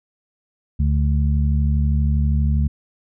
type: harmonic tone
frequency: 72.5 Hz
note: D2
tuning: 22 cents flat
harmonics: 1 / 2 / 3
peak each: -16 / -22 / -26 dBFS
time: 0.79-2.68 s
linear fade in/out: 10 ms
effects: none